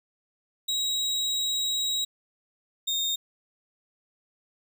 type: tone pair in turn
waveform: 35% pulse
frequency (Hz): 3829 / 3682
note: A#7 / A#7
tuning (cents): +46 / -22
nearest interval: minor second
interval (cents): 68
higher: first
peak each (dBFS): -23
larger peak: neither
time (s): 0.68-2.05 / 2.87-3.16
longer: first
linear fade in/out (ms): 10
effects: none